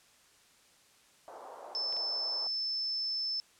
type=band-pass noise; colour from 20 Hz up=pink; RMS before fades=-48 dBFS; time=1.28-2.47 s; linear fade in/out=0 ms; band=520 to 1000 Hz; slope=24 dB/octave
type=tone; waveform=sine; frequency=5274 Hz; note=E8; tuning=in tune; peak=-31 dBFS; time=1.75-3.4 s; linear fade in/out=0 ms
type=clicks; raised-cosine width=0.2 ms; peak=-32 dBFS; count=2; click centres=1.926 / 1.967 s
effects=white hiss -63 dBFS RMS until 3.59 s + low-pass 9000 Hz 12 dB/octave